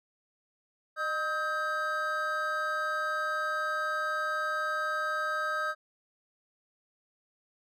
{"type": "tone cluster", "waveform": "triangle", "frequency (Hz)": [612, 1272, 1580], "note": ["D#5", "D#6", "G6"], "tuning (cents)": [-29, 38, 13], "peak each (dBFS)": [-35, -30, -31], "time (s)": [0.96, 5.75], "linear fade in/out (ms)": 50, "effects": []}